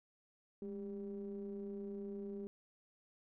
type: ring-modulated tone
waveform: triangle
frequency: 95.9 Hz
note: G2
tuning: 37 cents flat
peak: -37 dBFS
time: 0.62-2.47 s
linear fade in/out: 0 ms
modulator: 302 Hz
effects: none